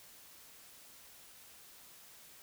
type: silence
effects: white hiss -57 dBFS RMS until 2.42 s